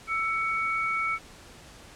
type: tone pair together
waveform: sine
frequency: 1324.2 / 2238 Hz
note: E6 / C#7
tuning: +7 / +16 cents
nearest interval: major sixth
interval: 909 cents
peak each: -28 dBFS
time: 0.07-1.19 s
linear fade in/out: 50 ms
effects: pink hiss -49 dBFS RMS until 1.95 s + low-pass 9000 Hz 12 dB/octave